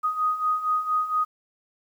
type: beating tone pair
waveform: sine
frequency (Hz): 1244.5 / 1248.8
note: D#6 / D#6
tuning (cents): 0 / +6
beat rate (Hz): 4.3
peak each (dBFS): -28 / -23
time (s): 0.03-1.25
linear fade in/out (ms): 20
effects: 9-bit

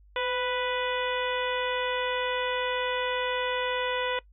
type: harmonic tone with a mistuned harmonic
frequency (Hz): 493.9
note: B4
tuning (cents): 0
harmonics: 1 / 2 / 3 / 4 / 5 / 6 / 7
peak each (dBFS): -30 / -33 / -35 / -36 / -37 / -38 / -38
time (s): 0.16-4.19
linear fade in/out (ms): 2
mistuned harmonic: 1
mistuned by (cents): +38
effects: noise-tail reverb RT60 0.1 s tail -21 dB re dry + added 50 Hz sine -53 dBFS peak until 4.32 s

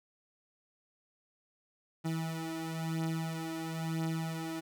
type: beating tone pair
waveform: 30% pulse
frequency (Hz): 161.6 / 162.6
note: E3 / E3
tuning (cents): -34 / -23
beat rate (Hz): 1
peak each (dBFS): -36 / -33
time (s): 2.04-4.61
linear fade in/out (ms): 20
effects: none

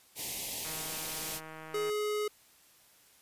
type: band-stop noise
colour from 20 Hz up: white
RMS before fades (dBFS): -37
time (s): 0.15-1.41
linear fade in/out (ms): 50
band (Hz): 950 to 2000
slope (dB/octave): 48
type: click train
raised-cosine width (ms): 0.5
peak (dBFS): -31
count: 198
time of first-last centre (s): 0.65-1.897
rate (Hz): 158
type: tone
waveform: square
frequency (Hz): 420.5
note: G#4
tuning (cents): +22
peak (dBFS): -31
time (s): 1.74-2.28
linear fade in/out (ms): 5
effects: white hiss -62 dBFS RMS until 3.21 s + resampled to 32000 Hz

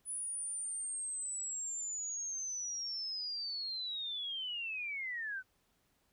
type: linear sweep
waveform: sine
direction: down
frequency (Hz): 9956 to 1480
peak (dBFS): -37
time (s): 0.05-5.43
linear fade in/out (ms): 50
effects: pink hiss -75 dBFS RMS until 6.12 s

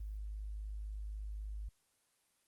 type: tone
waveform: sine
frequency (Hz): 51.91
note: G#1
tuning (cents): 0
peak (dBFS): -40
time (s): 0-1.69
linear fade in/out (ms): 5
effects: white hiss -75 dBFS RMS until 2.47 s + Opus 24 kbps

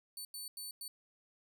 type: tone bursts at uneven times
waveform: 15% pulse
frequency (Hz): 4500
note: C#8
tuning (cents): +25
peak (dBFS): -36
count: 4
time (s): 0.17-0.25 / 0.34-0.48 / 0.57-0.71 / 0.81-0.88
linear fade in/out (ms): 2
effects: none

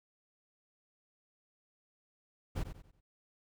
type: noise with echo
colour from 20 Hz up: brown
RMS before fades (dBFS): -34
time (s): 2.55-2.64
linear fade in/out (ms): 20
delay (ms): 93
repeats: 4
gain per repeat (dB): -9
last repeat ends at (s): 3.012
effects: none

